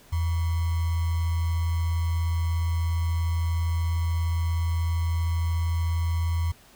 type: tone with sample-and-hold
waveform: sine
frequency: 83.5 Hz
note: E2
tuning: 23 cents sharp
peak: -22 dBFS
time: 0.12-6.52 s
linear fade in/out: 10 ms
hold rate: 1050 Hz
effects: pink hiss -54 dBFS RMS until 6.75 s